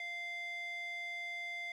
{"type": "tone with band-pass filter", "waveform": "square", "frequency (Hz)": 695, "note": "F5", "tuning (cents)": -9, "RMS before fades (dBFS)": -42, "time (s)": [0, 1.72], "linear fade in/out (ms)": 2, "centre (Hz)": 2400, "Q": 6.8, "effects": []}